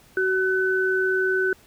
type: tone pair together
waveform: sine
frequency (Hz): 376.5 / 1506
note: F#4 / F#6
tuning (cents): +30 / +30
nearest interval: 2 octaves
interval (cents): 2400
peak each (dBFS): -22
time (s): 0.17-1.53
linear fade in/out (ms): 2
effects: pink hiss -54 dBFS RMS until 1.66 s